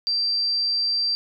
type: tone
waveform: sine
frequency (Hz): 4699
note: D8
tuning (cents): 0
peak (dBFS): -20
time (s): 0.07-1.15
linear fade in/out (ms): 0
effects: none